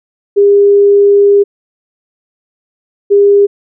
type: tone pair in turn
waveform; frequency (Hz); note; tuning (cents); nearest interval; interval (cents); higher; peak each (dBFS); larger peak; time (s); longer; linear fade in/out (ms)
sine; 403.8 / 403.8; G#4 / G#4; -49 / -49; unison; 0; neither; -3; neither; 0.36-1.44 / 3.1-3.47; first; 20
effects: none